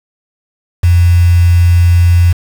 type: tone with quantisation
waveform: sine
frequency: 87.31 Hz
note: F2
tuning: in tune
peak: -4 dBFS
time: 0.83-2.33 s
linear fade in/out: 10 ms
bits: 4
effects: none